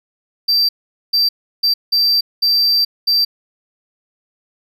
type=tone bursts at uneven times; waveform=triangle; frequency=4686 Hz; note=D8; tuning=5 cents flat; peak=-10 dBFS; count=6; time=0.48-0.69 / 1.13-1.29 / 1.63-1.74 / 1.92-2.21 / 2.42-2.85 / 3.07-3.25 s; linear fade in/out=10 ms; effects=none